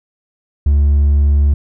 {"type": "tone with hard clipping", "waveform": "sine", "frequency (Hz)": 72, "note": "D2", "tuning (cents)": -34, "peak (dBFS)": -9, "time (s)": [0.66, 1.54], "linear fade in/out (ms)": 5, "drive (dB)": 2, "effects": []}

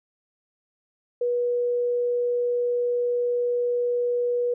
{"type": "tone", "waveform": "sine", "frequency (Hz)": 485.2, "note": "B4", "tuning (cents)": -31, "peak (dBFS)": -21, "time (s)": [1.21, 4.54], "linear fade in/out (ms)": 5, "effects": []}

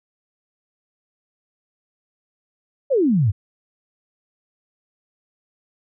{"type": "exponential sweep", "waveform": "sine", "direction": "down", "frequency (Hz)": [591, 90.2], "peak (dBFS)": -14, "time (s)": [2.9, 3.32], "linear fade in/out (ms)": 20, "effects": []}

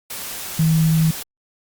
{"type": "tone in noise", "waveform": "sine", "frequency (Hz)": 160.1, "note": "D#3", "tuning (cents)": 50, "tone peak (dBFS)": -13, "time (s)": [0.59, 1.11], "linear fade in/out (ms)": 5, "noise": "white", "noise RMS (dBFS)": -30, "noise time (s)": [0.1, 1.23], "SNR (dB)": 14, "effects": ["Opus 48 kbps"]}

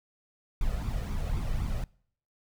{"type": "noise with flanger", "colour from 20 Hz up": "brown", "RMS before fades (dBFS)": -30, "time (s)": [0.61, 1.84], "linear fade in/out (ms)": 2, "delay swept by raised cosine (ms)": [0.84, 1.67], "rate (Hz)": 3.9, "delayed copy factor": 0.6, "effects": ["noise-tail reverb RT60 0.6 s tail -24 dB re dry"]}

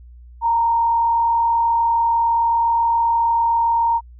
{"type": "tone with frequency modulation", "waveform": "sine", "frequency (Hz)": 927, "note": "A#5", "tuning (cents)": -10, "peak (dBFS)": -14, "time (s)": [0.41, 4.01], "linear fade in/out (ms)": 50, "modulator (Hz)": 39.3, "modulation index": 0.36, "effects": ["added 60 Hz sine -39 dBFS peak until 4.19 s"]}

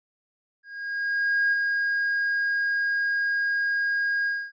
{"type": "tone with ADSR envelope", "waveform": "triangle", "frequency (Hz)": 1631, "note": "G#6", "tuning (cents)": -32, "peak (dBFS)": -16, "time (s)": [0.63, 4.52], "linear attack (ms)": 890, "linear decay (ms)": 26, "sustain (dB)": -4, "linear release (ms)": 260, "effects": ["tanh soft clip ceiling -15 dBFS", "resampled to 16000 Hz"]}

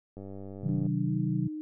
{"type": "click train", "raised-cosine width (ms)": 2, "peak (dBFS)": -30, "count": 69, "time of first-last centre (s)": [0.17, 0.865], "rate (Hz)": 97.8}
{"type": "chord", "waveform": "sine", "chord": "C diminished", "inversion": "none", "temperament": "just", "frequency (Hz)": [130.81, 156.98, 188.37], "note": ["C3", "Eb3", "Gb3"], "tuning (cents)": [0, 16, 31], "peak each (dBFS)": -31, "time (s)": [0.63, 1.48], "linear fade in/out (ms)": 10}
{"type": "tone with pitch glide", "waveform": "sine", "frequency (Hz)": [293.7, 307.2], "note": ["D4", "D#4"], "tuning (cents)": [0, -22], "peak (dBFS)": -34, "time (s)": [0.69, 1.61], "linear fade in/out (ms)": 0, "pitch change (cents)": 78, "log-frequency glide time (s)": [1.05, 1.11]}
{"effects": []}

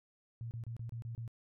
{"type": "tone bursts", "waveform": "sine", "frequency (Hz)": 115.9, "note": "A#2", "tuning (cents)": -10, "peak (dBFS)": -39, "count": 7, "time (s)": [0.41, 1.278], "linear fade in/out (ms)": 0, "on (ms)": 100, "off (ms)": 28, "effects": []}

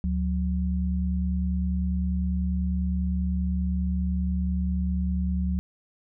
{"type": "tone pair together", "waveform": "sine", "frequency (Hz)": [72.6, 182.68], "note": ["D2", "F#3"], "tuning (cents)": [-19, -22], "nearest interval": "octave + major third", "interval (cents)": 1597, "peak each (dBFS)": [-25, -27], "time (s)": [0.04, 5.59], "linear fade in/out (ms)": 0, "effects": []}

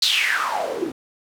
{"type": "noise with band-pass filter sweep", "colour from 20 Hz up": "white", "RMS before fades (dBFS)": -22, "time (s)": [0.02, 0.92], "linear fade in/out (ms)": 5, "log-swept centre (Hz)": [4300, 270], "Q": 6.6, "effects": []}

